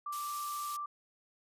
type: tone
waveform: sine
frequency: 1174.7 Hz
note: D6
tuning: in tune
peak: -36 dBFS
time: 0.06-0.86 s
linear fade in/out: 5 ms
type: high-pass noise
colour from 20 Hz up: white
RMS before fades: -44 dBFS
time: 0.12-0.77 s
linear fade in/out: 10 ms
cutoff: 3000 Hz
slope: 12 dB/octave
effects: resampled to 32000 Hz